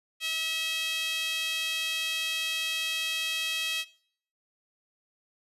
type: tone with high-pass filter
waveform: sawtooth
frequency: 645 Hz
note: E5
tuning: 38 cents flat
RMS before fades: -31 dBFS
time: 0.2-3.85 s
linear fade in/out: 50 ms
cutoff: 2900 Hz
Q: 3.9
effects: noise-tail reverb RT60 0.6 s tail -21 dB re dry + resampled to 32000 Hz